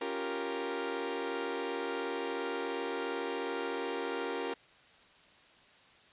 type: chord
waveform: sawtooth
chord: G half-diminished seventh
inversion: second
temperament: equal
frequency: 277.2 / 349.2 / 392 / 466.2 Hz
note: Db4 / F4 / G4 / Bb4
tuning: 0 / 0 / 0 / 0 cents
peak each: -38 / -37 / -36 / -33 dBFS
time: 0.01-4.54 s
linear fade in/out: 5 ms
effects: white hiss -60 dBFS RMS until 6.12 s + resampled to 8000 Hz